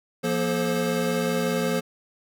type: tone cluster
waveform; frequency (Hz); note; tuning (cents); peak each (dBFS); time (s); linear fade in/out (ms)
square; 172.5 / 237.8 / 431 / 528; F3 / A#3 / A4 / C5; -21 / +35 / -36 / +16; -29; 0.23-1.81; 20
effects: none